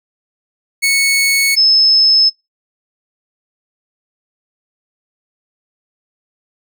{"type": "tone pair in turn", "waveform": ["sawtooth", "sine"], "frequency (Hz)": [2209, 5212], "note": ["C#7", "E8"], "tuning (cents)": [-7, -20], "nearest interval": "octave + minor third", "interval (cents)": 1487, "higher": "second", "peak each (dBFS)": -7, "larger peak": "neither", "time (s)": [[0.82, 1.56], [1.56, 2.3]], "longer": "neither", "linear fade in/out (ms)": 20, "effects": ["noise-tail reverb RT60 0.2 s tail -19 dB re dry"]}